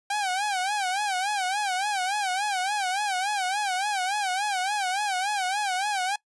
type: tone with vibrato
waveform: sawtooth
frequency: 784 Hz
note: G5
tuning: in tune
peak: -21 dBFS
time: 0.1-6.16 s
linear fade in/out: 5 ms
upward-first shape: sine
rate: 3.5 Hz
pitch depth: 130 cents each way
effects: noise-tail reverb RT60 0.1 s tail -21 dB re dry + resampled to 24000 Hz